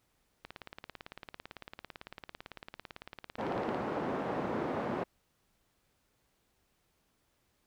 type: click train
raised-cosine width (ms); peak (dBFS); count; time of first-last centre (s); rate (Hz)
0.3; -27; 60; 0.45-3.746; 17.9
type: band-pass noise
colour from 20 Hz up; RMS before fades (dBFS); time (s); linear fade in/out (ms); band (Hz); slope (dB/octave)
pink; -35; 3.38-5.04; 10; 230 to 990; 12
effects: pink hiss -75 dBFS RMS until 7.66 s